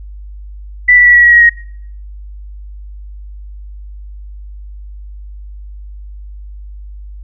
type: tone with pitch steps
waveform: sine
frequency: 1976 / 1960.1 / 1944.3 / 1928.6 / 1913.1 / 1897.7 / 1882.4 Hz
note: B6 / B6 / B6 / B6 / A#6 / A#6 / A#6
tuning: 0 / -14 / -28 / -42 / +44 / +30 / +16 cents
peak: -3 dBFS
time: 0.88-1.496 s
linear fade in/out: 10 ms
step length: 88 ms
effects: noise-tail reverb RT60 0.6 s tail -23 dB re dry + added 50 Hz sine -27 dBFS peak until 7.23 s